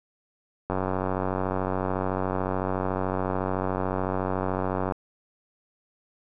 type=click train; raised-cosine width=1 ms; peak=-13 dBFS; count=397; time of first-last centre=0.7-4.922 s; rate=93.8 Hz; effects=none